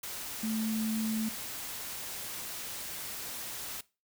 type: tone in noise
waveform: sine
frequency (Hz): 220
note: A3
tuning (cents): 0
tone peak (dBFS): -30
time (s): 0.43-1.29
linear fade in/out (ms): 5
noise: white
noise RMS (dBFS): -40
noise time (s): 0.03-3.81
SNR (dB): +7
effects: noise-tail reverb RT60 0.3 s tail -21 dB re dry